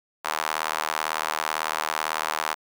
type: tone with high-pass filter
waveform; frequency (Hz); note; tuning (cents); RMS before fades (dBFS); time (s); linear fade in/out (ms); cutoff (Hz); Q
sawtooth; 78; D#2; +5; -28; 0.24-2.55; 20; 1000; 1.8
effects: none